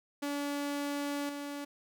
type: tone with level steps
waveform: sawtooth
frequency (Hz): 286.5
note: D4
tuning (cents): -43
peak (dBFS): -29 / -34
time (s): 0.22-1.65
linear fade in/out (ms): 10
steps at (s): 1.29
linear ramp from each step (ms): 2
effects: none